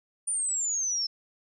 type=exponential sweep; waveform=sine; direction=down; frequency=9397 to 5274 Hz; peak=-26 dBFS; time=0.27-1.07 s; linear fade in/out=10 ms; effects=none